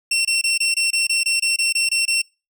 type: tone bursts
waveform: 20% pulse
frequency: 2715 Hz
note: F7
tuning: 50 cents flat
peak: -12 dBFS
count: 13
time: 0.11-2.218 s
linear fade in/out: 5 ms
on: 140 ms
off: 24 ms
effects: noise-tail reverb RT60 0.3 s tail -26 dB re dry